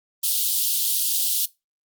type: high-pass noise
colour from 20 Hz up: white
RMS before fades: -22 dBFS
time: 0.23-1.46 s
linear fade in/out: 10 ms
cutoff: 3100 Hz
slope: 48 dB/octave
effects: noise-tail reverb RT60 0.2 s tail -19 dB re dry + Opus 32 kbps